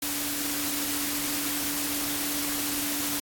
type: tone in noise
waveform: sine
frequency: 289.4 Hz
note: D4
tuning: 25 cents flat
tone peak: -35 dBFS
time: 0.02-3.2 s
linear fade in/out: 5 ms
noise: white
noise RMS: -30 dBFS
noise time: 0.02-3.2 s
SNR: -8 dB
effects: AAC 64 kbps